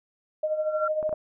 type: tone with tremolo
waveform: sine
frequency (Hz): 618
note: D#5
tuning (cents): -12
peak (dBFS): -21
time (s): 0.43-1.14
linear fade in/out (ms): 5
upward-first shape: triangle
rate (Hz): 13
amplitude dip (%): 70
type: tone with exponential growth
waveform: sine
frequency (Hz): 1366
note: F6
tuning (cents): -39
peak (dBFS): -23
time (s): 0.47-0.88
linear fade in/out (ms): 5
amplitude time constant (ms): 88
type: clicks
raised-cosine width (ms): 1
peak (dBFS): -24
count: 3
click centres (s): 1.028 / 1.093 / 1.128
effects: none